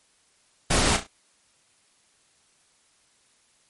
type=noise with echo; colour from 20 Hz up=pink; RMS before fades=-21 dBFS; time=0.7-0.97 s; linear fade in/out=10 ms; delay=34 ms; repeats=3; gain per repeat=-9 dB; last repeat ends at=1.072 s; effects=white hiss -63 dBFS RMS until 3.69 s + MP3 48 kbps